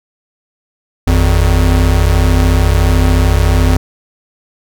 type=tone pair together; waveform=square; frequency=51.42 / 85.2 Hz; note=G#1 / F2; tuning=-17 / -42 cents; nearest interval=major sixth; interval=875 cents; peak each=-11 dBFS; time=1.07-3.77 s; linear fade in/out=5 ms; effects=none